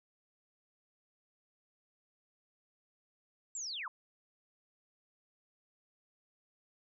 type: linear sweep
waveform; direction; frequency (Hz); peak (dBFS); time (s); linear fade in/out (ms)
sine; down; 7680 to 920; -38; 3.55-3.88; 2
effects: none